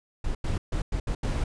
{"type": "noise bursts at uneven times", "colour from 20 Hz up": "brown", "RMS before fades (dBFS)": -27, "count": 6, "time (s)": [[0.24, 0.35], [0.44, 0.58], [0.72, 0.82], [0.92, 1], [1.07, 1.15], [1.23, 1.44]], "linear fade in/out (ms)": 5, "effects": ["resampled to 22050 Hz"]}